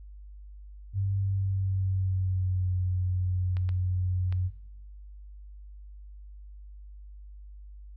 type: tone with pitch glide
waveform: sine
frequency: 98 to 91.44 Hz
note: G2 to F#2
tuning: 0 to -20 cents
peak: -25 dBFS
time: 0.93-4.51 s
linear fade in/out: 50 ms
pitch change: -120 cents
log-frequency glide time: 1.18-2.73 s
type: clicks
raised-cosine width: 0.3 ms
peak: -28 dBFS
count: 3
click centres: 3.569 / 3.691 / 4.325 s
effects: noise-tail reverb RT60 0.8 s tail -17 dB re dry + added 50 Hz sine -43 dBFS peak until 7.96 s